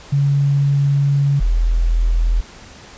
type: tone pair in turn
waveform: sine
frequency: 140.9 / 41.58 Hz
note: C#3 / E1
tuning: +29 / +16 cents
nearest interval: octave + major sixth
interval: 2113 cents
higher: first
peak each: -12 dBFS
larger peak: neither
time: 0.12-1.4 / 1.4-2.41 s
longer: first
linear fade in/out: 10 ms
effects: pink hiss -40 dBFS RMS until 2.97 s + resampled to 16000 Hz